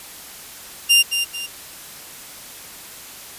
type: tone with echo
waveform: sawtooth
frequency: 2794 Hz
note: F7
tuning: in tune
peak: -7 dBFS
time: 0.89-1.03 s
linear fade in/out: 20 ms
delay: 220 ms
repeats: 2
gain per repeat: -8 dB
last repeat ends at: 1.47 s
effects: white hiss -38 dBFS RMS until 3.38 s + resampled to 32000 Hz